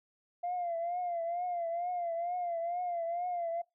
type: tone with vibrato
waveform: sine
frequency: 694 Hz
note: F5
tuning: 11 cents flat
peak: -31 dBFS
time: 0.43-3.62 s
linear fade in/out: 10 ms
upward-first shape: triangle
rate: 2.2 Hz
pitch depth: 81 cents each way
effects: noise-tail reverb RT60 0.2 s tail -22 dB re dry + tanh soft clip ceiling -28 dBFS